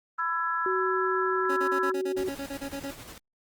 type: harmonic tone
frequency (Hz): 334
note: E4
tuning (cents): +23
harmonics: 3 / 4 / 5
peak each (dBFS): -32 / -28 / -32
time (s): 0.18-1.92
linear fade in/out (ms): 10
type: tone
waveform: sine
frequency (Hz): 374.3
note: F#4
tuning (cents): +20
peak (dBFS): -27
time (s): 0.66-2.29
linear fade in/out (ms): 2
type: tone bursts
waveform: 25% pulse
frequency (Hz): 277.2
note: C#4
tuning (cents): 0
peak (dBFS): -29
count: 13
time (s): 1.49-2.912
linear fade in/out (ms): 10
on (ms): 78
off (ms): 34
type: noise with tremolo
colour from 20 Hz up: pink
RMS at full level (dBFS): -43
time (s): 2.17-3.18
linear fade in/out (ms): 2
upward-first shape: square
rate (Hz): 11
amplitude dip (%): 40
effects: Opus 24 kbps